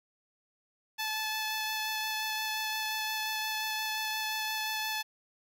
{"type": "tone with vibrato", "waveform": "10% pulse", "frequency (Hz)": 868, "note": "A5", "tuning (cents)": -24, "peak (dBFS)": -23, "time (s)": [0.98, 5.03], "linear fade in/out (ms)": 20, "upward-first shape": "sine", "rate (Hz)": 5.7, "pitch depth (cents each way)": 9, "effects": []}